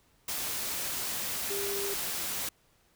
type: tone in noise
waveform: sine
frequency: 399.1 Hz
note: G4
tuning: 31 cents sharp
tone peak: -34 dBFS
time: 1.5-1.94 s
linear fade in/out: 5 ms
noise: white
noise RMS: -34 dBFS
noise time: 0.28-2.49 s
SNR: -3 dB
effects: pink hiss -67 dBFS RMS until 2.95 s